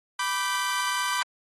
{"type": "chord", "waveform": "sawtooth", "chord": "G major", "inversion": "first", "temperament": "equal with one note detuned", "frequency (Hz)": [987.8, 1174.7, 1546.4], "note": ["B5", "D6", "G6"], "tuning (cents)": [0, 0, -24], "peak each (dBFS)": [-25, -27, -27], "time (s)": [0.19, 1.23], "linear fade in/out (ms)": 5, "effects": ["AAC 32 kbps"]}